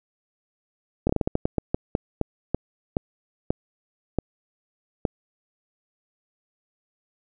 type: slowing click train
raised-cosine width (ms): 2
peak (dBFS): -8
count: 17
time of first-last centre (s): 1.07-5.052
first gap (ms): 24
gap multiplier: 1.27
effects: none